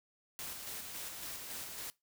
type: noise with tremolo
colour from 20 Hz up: white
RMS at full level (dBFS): -43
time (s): 0.39-1.9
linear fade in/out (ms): 0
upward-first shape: square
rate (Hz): 3.6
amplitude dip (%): 30
effects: noise-tail reverb RT60 0.2 s tail -21 dB re dry